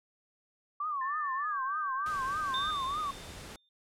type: tone with vibrato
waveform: sine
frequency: 1141 Hz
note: C#6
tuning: 50 cents sharp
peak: -31 dBFS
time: 0.8-3.11 s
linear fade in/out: 5 ms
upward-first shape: triangle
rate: 3.3 Hz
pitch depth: 180 cents each way
type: tone with pitch glide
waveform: sine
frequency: 1777 to 1564.9 Hz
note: A6 to G6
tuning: +17 to -3 cents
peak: -38 dBFS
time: 1.01-2.71 s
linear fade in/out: 5 ms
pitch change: -220 cents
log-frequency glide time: 1.41-1.59 s
type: noise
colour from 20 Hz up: pink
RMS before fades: -46 dBFS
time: 2.06-3.56 s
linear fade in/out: 2 ms
type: tone with exponential decay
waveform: sine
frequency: 3600 Hz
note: A7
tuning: 39 cents sharp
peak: -31 dBFS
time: 2.54-3.69 s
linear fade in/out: 2 ms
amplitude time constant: 250 ms
effects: low-pass 10000 Hz 12 dB/octave